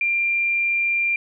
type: tone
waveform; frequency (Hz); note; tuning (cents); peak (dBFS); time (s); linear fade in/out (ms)
sine; 2382; D7; +24; -18; 0.01-1.16; 2
effects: none